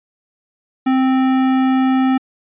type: tone with tanh clipping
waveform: sine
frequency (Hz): 261.6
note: C4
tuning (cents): 0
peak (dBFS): -14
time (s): 0.86-2.18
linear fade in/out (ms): 10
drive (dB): 18
effects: resampled to 8000 Hz